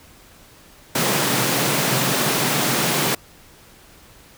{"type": "high-pass noise", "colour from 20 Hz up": "pink", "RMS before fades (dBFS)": -20, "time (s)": [0.95, 3.15], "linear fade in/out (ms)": 5, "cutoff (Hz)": 120, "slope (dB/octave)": 96, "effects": ["pink hiss -48 dBFS RMS until 4.37 s"]}